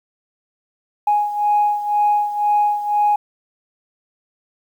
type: beating tone pair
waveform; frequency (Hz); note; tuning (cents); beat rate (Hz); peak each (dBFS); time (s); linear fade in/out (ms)
sine; 830.6 / 832.6; G#5 / G#5; 0 / +4; 2; -15 / -20; 1.07-3.16; 5
effects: tanh soft clip ceiling -8 dBFS + 8-bit